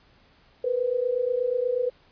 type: tone pair together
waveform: sine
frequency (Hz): 475.3 / 503.6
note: A#4 / B4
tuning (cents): +34 / +34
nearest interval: minor second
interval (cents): 100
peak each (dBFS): -27 / -24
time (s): 0.64-1.9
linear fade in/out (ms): 5
effects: pink hiss -59 dBFS RMS until 2.11 s + resampled to 11025 Hz